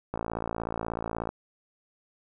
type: click train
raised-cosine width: 1 ms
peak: -17 dBFS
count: 66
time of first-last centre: 0.14-1.29 s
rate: 56.5 Hz
effects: none